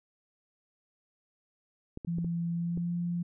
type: clicks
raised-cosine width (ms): 3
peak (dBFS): -26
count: 5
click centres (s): 1.974 / 2.048 / 2.185 / 2.246 / 2.775
type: tone with pitch glide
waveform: sine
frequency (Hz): 169.7 to 173.27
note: F3 to F3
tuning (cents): -49 to -13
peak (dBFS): -29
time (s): 2.07-3.23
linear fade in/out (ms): 10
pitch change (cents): +36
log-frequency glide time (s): 2.52-2.93
effects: none